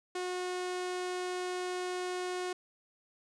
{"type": "tone", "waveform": "sawtooth", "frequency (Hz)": 363, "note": "F#4", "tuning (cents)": -33, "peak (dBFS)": -30, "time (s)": [0.15, 2.53], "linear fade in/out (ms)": 5, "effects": ["resampled to 22050 Hz"]}